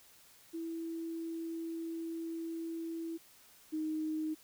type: tone pair in turn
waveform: sine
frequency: 329.6 / 312 Hz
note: E4 / D#4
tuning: 0 / +5 cents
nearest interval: minor second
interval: 95 cents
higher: first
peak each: -37 / -33 dBFS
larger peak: second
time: 0.53-3.18 / 3.72-4.35 s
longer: first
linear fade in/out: 20 ms
effects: white hiss -61 dBFS RMS until 4.43 s